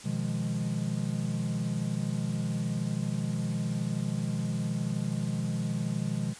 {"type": "chord", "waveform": "triangle", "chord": "F half-diminished seventh", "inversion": "second", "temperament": "equal", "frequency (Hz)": [123.47, 155.56, 174.61, 207.7], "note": ["Cb3", "Eb3", "F3", "Ab3"], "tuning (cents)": [0, 0, 0, 0], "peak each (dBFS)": -32, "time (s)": [0.04, 6.34], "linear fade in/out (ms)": 20, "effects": ["white hiss -47 dBFS RMS until 6.39 s", "resampled to 22050 Hz"]}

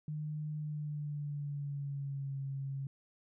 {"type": "tone with pitch glide", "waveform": "sine", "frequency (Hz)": [151.8, 136.81], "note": ["D#3", "C#3"], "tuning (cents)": [-42, -22], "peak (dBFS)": -36, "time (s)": [0.08, 2.87], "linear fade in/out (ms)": 2, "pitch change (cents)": -180, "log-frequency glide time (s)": [0.56, 2.39], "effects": []}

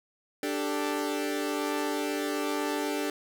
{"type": "chord", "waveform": "sawtooth", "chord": "D suspended fourth", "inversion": "none", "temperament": "equal", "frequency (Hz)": [293.7, 392, 440], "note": ["D4", "G4", "A4"], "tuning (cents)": [0, 0, 0], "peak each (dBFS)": [-27, -30, -31], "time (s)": [0.43, 3.1], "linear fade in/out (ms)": 2, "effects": []}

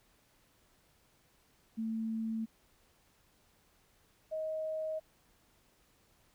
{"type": "tone pair in turn", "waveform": "sine", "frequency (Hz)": [223.1, 629.5], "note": ["A3", "D#5"], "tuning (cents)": [24, 20], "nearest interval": "octave + tritone", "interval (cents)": 1796, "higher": "second", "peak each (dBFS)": [-33, -34], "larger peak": "first", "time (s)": [[1.77, 2.46], [4.31, 5]], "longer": "neither", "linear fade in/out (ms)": 20, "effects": ["pink hiss -69 dBFS RMS until 6.34 s"]}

